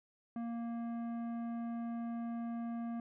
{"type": "tone with tanh clipping", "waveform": "sine", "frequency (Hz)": 233.1, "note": "A#3", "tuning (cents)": 0, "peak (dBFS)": -39, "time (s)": [0.36, 3], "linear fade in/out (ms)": 2, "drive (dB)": 12, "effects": []}